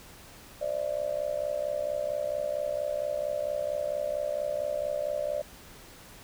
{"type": "tone with amplitude modulation", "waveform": "sine", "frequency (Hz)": 592, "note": "D5", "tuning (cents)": 14, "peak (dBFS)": -24, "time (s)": [0.61, 5.42], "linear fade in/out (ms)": 10, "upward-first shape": "sine", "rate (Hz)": 64.4, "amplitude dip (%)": 90, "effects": ["pink hiss -50 dBFS RMS until 6.23 s"]}